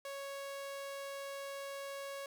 sawtooth tone, 554.4 Hz, C#5, in tune, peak -38 dBFS, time 0.05-2.26 s, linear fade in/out 2 ms, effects none

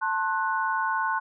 sine chord, F# diminished, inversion first, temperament just, 888 / 1065.6 / 1480 Hz, A5 / C6 / F#6, +16 / +31 / 0 cents, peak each -28 dBFS, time 0.01-1.2 s, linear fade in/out 20 ms, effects none

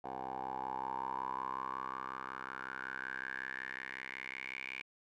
10% pulse tone with band-pass filter sweep, 65.41 Hz, C2, in tune, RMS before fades -42 dBFS, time 0.04-4.82 s, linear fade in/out 5 ms, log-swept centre 720 to 2400 Hz, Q 7.6, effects none

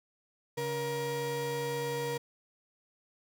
35% pulse tone pair together, 140.7 / 473.3 Hz, C#3 / A#4, +26 / +26 cents, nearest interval octave + major sixth, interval 2100 cents, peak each -37 / -31 dBFS, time 0.57-2.18 s, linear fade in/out 10 ms, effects none

